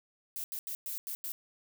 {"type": "noise bursts at uneven times", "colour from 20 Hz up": "violet", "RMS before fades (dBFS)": -38, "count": 6, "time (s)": [[0.36, 0.44], [0.52, 0.59], [0.67, 0.75], [0.86, 0.98], [1.07, 1.15], [1.24, 1.32]], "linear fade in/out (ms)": 0, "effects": []}